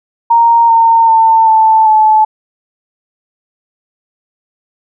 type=tone with pitch steps; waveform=sine; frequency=930 / 913.5 / 897.3 / 881.4 / 865.7 Hz; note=A#5 / A#5 / A5 / A5 / A5; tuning=-4 / -35 / +34 / +3 / -28 cents; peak=-4 dBFS; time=0.3-2.25 s; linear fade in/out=10 ms; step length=390 ms; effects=none